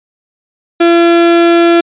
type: tone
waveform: 35% pulse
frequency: 340 Hz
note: F4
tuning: 46 cents flat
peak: -3 dBFS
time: 0.8-1.81 s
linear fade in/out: 10 ms
effects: resampled to 8000 Hz